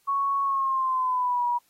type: tone with pitch glide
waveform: sine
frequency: 1108.7 to 965.2 Hz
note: C#6 to B5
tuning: 0 to -40 cents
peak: -22 dBFS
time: 0.07-1.59 s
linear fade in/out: 20 ms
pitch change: -240 cents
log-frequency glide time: 0.43-1.46 s
effects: white hiss -66 dBFS RMS until 1.69 s + AAC 48 kbps